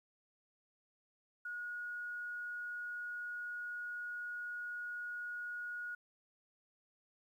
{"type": "tone", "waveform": "sine", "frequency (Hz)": 1448, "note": "F#6", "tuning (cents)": -38, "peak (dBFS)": -40, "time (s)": [1.45, 5.95], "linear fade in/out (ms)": 5, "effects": ["12-bit"]}